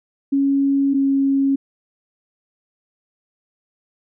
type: tone pair in turn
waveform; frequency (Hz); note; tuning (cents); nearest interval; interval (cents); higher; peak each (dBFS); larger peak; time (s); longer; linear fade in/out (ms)
sine; 276.6 / 273.9; C#4 / C#4; -4 / -21; unison; 17; first; -14; neither; 0.32-0.94 / 0.94-1.56; neither; 10
effects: none